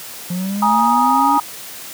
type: linear sweep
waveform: triangle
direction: up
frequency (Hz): 174.61 to 288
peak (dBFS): -17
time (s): 0.3-1.38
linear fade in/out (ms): 5
type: chord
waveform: sine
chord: Ab suspended second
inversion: none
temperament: equal with one note detuned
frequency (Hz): 830.6 / 947.5 / 1244.5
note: Ab5 / Bb5 / Eb6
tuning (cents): 0 / +28 / 0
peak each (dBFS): -17 / -15 / -17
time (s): 0.62-1.4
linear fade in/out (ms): 5
effects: white hiss -33 dBFS RMS until 1.93 s + high-pass 100 Hz 12 dB/octave